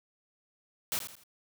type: noise with echo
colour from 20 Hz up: white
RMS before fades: -32 dBFS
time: 0.92-0.99 s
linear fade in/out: 0 ms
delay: 82 ms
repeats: 3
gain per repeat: -9 dB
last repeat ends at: 1.236 s
effects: none